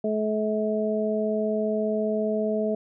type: harmonic tone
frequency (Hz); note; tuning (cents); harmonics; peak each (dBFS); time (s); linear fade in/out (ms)
214.8; A3; -41; 1 / 2 / 3; -27 / -27 / -27; 0.04-2.75; 5
effects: none